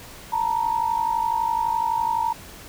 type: tone pair together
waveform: sine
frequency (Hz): 897.1 / 949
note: A5 / A#5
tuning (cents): +33 / +31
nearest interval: minor second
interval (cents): 98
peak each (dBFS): -23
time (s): 0.32-2.33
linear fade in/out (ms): 10
effects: pink hiss -42 dBFS RMS until 2.68 s